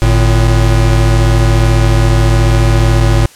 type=tone pair together; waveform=square; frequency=50.42 / 112.9 Hz; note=G1 / A2; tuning=+49 / +45 cents; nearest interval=octave + major second; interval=1396 cents; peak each=-10 dBFS; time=0.02-3.26 s; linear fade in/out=0 ms; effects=white hiss -39 dBFS RMS until 3.35 s + low-pass 10000 Hz 12 dB/octave